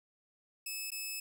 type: tone with dropouts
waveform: 10% pulse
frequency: 2600 Hz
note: E7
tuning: 24 cents flat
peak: -29 dBFS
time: 0.66-1.2 s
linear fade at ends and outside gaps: 5 ms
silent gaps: 0.905-0.917 s
effects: none